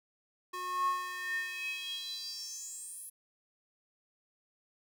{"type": "tone with high-pass filter sweep", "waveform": "square", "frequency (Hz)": 363.1, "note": "F#4", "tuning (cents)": -33, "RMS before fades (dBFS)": -38, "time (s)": [0.53, 3.1], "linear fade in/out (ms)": 10, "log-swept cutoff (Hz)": [770, 11000], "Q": 8.2, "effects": []}